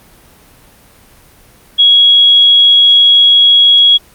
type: tone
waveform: sine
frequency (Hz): 3322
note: G#7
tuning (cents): 0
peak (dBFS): -3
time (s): 1.78-3.98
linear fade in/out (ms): 20
effects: pink hiss -43 dBFS RMS until 4.14 s + Opus 32 kbps